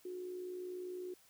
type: tone with amplitude modulation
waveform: sine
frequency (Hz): 363.6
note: F#4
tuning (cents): -30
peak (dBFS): -39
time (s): 0.05-1.14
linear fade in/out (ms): 5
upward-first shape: sine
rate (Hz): 60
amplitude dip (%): 45
effects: white hiss -66 dBFS RMS until 1.29 s